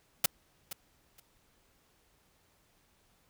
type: noise with echo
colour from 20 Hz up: white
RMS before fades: -24 dBFS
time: 0.24-0.26 s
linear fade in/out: 5 ms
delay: 470 ms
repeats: 2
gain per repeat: -15 dB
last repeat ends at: 1.2 s
effects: pink hiss -69 dBFS RMS until 3.29 s